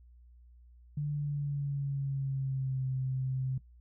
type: tone with pitch glide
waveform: sine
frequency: 146.83 to 130.81 Hz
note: D3 to C3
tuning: 0 to 0 cents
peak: -30 dBFS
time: 0.97-3.58 s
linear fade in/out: 5 ms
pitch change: -200 cents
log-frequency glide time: 1.12-2.85 s
effects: noise-tail reverb RT60 0.1 s tail -17 dB re dry + added 60 Hz sine -54 dBFS peak until 3.8 s